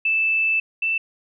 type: tone pair in turn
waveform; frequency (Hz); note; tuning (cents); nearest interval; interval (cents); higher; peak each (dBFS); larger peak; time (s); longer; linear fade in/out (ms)
sine; 2637 / 2660; E7 / E7; 0 / +15; unison; 15; second; -17 / -19; first; 0.05-0.6 / 0.82-0.98; first; 5
effects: none